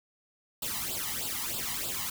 white noise with flanger, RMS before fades -34 dBFS, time 0.62-2.1 s, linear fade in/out 5 ms, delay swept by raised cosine 0.24 to 1.03 ms, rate 3.2 Hz, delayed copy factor +0.8, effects none

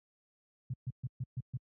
sine tone bursts, 126.2 Hz, B2, 38 cents sharp, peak -33 dBFS, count 6, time 0.7-1.572 s, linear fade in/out 5 ms, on 37 ms, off 130 ms, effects high-pass 60 Hz 12 dB/octave

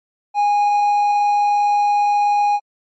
triangle tone, 823 Hz, G#5, 16 cents flat, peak -11 dBFS, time 0.34-2.6 s, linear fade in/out 50 ms, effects MP3 32 kbps

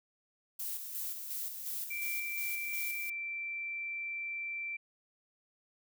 violet noise with tremolo, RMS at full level -38 dBFS, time 0.59-3.1 s, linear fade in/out 10 ms, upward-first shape square, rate 2.8 Hz, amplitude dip 45%
sine tone, 2344 Hz, D7, 4 cents flat, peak -36 dBFS, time 1.9-4.77 s, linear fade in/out 10 ms
effects none

